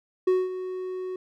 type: tone with ADSR envelope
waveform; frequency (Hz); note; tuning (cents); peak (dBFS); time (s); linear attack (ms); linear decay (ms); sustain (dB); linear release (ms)
triangle; 370; F#4; 0; -15; 0.27-1.16; 7; 210; -13; 3
effects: none